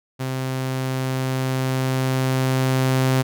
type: tone with level ramp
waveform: sawtooth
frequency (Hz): 130.81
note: C3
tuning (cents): 0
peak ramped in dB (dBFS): -20 to -12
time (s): 0.19-3.23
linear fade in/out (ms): 20
effects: none